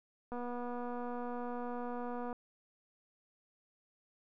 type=click train; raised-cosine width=1 ms; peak=-29 dBFS; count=489; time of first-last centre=0.32-2.328 s; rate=243 Hz; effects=none